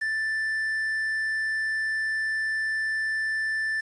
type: tone with quantisation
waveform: triangle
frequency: 1765 Hz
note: A6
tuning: 5 cents sharp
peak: -23 dBFS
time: 0.01-3.81 s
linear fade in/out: 10 ms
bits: 8
effects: resampled to 24000 Hz